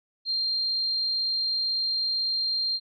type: tone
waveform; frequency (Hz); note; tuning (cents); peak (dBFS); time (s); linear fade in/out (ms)
sine; 4186; C8; 0; -24; 0.25-2.8; 50
effects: none